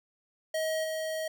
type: tone with level steps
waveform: square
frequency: 634 Hz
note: D#5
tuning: 32 cents sharp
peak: -29 / -32 dBFS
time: 0.54-1.28 s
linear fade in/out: 5 ms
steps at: 0.83 s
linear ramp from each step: 20 ms
effects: none